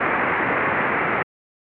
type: low-pass noise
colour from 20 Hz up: white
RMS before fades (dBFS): -21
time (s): 0-1.23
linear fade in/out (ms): 10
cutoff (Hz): 2200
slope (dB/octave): 48
effects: high-pass 150 Hz 12 dB/octave

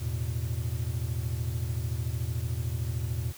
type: chord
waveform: triangle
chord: E suspended fourth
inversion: none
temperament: equal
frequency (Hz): 82.41 / 110 / 123.47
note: E2 / A2 / B2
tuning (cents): 0 / 0 / 0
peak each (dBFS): -31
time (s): 0-3.33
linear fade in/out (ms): 20
effects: white hiss -48 dBFS RMS until 3.37 s

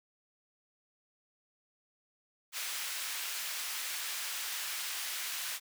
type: high-pass noise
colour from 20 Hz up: pink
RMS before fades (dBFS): -38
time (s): 2.52-5.6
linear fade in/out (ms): 50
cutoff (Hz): 1800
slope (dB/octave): 12
effects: none

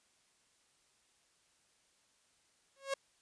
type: tone with exponential growth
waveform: sawtooth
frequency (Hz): 546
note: C#5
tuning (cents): -26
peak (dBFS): -27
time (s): 2.76-2.94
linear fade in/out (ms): 5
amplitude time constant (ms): 37
effects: white hiss -72 dBFS RMS until 3.21 s + resampled to 22050 Hz

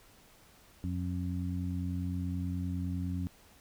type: harmonic tone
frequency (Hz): 89.8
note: F2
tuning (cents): +49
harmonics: 1 / 2 / 3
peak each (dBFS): -34 / -37 / -39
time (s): 0.84-3.27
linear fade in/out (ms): 0
effects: pink hiss -60 dBFS RMS until 3.6 s

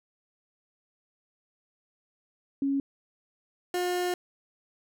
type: tone pair in turn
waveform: sine / 30% pulse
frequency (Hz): 276.2 / 357.9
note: C#4 / F4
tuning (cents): -6 / +42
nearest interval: major third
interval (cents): 448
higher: second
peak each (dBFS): -24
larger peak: neither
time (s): 2.62-2.8 / 3.74-4.14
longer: second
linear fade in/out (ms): 2
effects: none

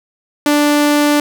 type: tone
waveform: sawtooth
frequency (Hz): 293.7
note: D4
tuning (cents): 0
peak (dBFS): -6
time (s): 0.46-1.2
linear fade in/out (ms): 2
effects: none

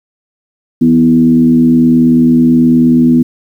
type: tone with frequency modulation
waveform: sine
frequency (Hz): 246.9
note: B3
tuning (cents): 0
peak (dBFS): -4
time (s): 0.81-3.23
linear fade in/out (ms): 10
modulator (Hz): 78.7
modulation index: 0.69
effects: 7-bit

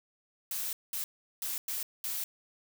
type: noise bursts at uneven times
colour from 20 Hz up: blue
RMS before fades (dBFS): -35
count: 5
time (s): 0.51-0.73 / 0.93-1.04 / 1.42-1.58 / 1.68-1.83 / 2.04-2.24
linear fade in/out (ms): 2
effects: none

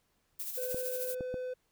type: noise with tremolo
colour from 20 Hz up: violet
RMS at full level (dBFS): -37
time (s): 0.39-1.15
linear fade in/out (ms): 10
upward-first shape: sine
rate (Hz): 13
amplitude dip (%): 50
type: tone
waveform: triangle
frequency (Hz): 506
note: B4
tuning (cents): +42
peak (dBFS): -33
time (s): 0.57-1.54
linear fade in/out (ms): 10
type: clicks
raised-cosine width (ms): 2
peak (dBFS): -25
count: 3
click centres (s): 0.745 / 1.208 / 1.342
effects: pink hiss -75 dBFS RMS until 1.71 s

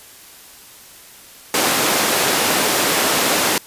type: high-pass noise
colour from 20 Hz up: pink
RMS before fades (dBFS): -17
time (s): 1.54-3.58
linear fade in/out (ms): 2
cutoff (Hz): 300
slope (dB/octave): 12
effects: white hiss -42 dBFS RMS until 3.66 s + resampled to 32000 Hz

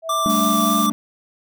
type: tone with pitch glide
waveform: sine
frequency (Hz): 653 to 665.6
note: E5 to E5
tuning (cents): -17 to +17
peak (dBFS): -26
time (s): 0.02-0.84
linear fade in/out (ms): 50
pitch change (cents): +34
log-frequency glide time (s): 0.41-0.66
type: tone with vibrato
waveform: square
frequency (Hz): 1174.7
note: D6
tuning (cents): 0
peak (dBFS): -19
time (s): 0.09-0.9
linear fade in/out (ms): 5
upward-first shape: sine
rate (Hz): 3.3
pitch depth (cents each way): 11
type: chord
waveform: triangle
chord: G suspended second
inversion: none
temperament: equal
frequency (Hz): 196 / 220 / 293.7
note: G3 / A3 / D4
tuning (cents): 0 / 0 / 0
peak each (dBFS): -22 / -19 / -22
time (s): 0.26-0.92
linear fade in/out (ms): 0
type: noise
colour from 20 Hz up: blue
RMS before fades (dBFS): -28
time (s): 0.29-0.87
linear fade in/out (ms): 10
effects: none

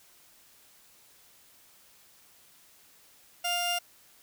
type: tone pair together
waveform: sawtooth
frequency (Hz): 701.4 / 2800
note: F5 / F7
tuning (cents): +7 / +4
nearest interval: 2 octaves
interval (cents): 2397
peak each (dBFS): -27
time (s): 3.44-3.79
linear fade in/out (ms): 10
effects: white hiss -59 dBFS RMS until 4.22 s

